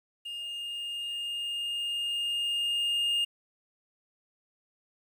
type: tone with level ramp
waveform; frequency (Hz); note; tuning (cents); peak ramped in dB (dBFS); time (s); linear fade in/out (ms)
triangle; 2829; F7; +22; -34 to -23; 0.25-3.25; 10
effects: 10-bit